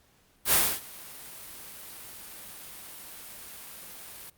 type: noise with ADSR envelope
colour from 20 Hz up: white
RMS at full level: -20 dBFS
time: 0.45-4.3 s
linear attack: 76 ms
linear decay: 270 ms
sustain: -24 dB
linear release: 6 ms
effects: pink hiss -64 dBFS RMS until 4.37 s + Opus 48 kbps